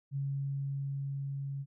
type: tone with level ramp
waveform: sine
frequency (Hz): 138.59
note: C#3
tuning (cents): 0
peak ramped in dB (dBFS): -31 to -35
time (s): 0.11-1.66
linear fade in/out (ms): 50
effects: none